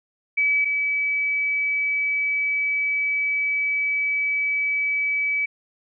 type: tone pair in turn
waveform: sine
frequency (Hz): 2290 / 2290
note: D7 / D7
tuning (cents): -44 / -44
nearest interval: unison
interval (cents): 0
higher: neither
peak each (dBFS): -17 / -20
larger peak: first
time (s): 0.37-0.65 / 0.65-5.46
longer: second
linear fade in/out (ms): 10
effects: none